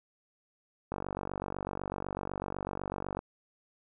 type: click train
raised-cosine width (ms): 1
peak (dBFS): -21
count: 110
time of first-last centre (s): 0.92-3.191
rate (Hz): 48
effects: none